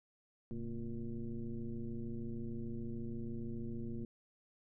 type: tone with frequency modulation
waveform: sine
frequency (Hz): 107.7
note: A2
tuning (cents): -37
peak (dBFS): -38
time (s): 0.51-4.05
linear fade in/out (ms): 0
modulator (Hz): 121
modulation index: 1.8
effects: none